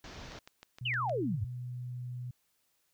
pink low-pass noise, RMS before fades -47 dBFS, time 0.04-0.39 s, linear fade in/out 2 ms, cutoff 6300 Hz, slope 48 dB/octave
click train, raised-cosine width 0.2 ms, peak -31 dBFS, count 6, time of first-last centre 0.32-1.095 s, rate 6.45 Hz
sine tone with pitch glide, 123 to 123.86 Hz, B2 to B2, -7 to +5 cents, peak -37 dBFS, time 0.81-2.31 s, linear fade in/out 5 ms, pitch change +12 cents, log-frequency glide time 0.94-1.15 s
sine exponential sweep, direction down, 3165 to 83.3 Hz, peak -30 dBFS, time 0.85-1.45 s, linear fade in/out 10 ms
effects white hiss -75 dBFS RMS until 2.93 s

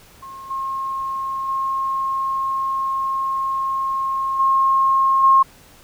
sine tone with level steps, 1074 Hz, C6, 45 cents sharp, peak -33 / -22 / -19 / -13 / -9 dBFS, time 0.22-5.43 s, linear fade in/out 10 ms, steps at 0.5 / 1.48 / 4.39 / 5.23 s, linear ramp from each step 10 ms, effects pink hiss -48 dBFS RMS until 5.83 s

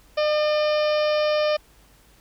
harmonic tone with a mistuned harmonic, 605 Hz, D#5, 49 cents flat, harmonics 1 / 2 / 3 / 4 / 5 / 6 / 7 / 8 / 9, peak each -19 / -30 / -35 / -33 / -35 / -40 / -41 / -37 / -39 dBFS, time 0.17-1.57 s, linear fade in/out 10 ms, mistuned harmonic 3, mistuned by -16 cents, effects added 50 Hz sine -56 dBFS peak until 2.2 s + pink hiss -56 dBFS RMS until 2.2 s

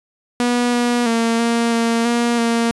sawtooth tone with pitch steps, 242.8 / 241.3 / 229.6 / 233.1 / 230.9 / 237.1 / 232.1 Hz, B3 / B3 / A#3 / A#3 / A#3 / A#3 / A#3, -29 / -40 / -26 / 0 / -16 / +30 / -7 cents, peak -11 dBFS, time 0.4-2.71 s, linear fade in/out 0 ms, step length 330 ms, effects resampled to 24000 Hz

